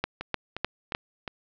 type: two click trains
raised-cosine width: 0.3 ms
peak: -17 / -9 dBFS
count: 4 / 4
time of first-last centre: 0.21-1.278 / 0.04-0.949 s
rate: 2.81 / 3.3 Hz
effects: low-pass 5000 Hz 12 dB/octave